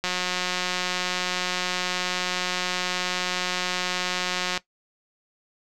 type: click train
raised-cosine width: 0.2 ms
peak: -9 dBFS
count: 822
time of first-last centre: 0.04-4.576 s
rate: 181 Hz
effects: noise-tail reverb RT60 0.1 s tail -17 dB re dry